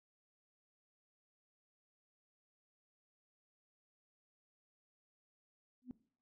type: tone with exponential growth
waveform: sine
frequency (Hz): 250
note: B3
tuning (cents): +21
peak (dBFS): -38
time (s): 5.82-5.91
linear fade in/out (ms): 0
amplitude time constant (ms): 18
effects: noise-tail reverb RT60 0.5 s tail -19 dB re dry + tanh soft clip ceiling -35 dBFS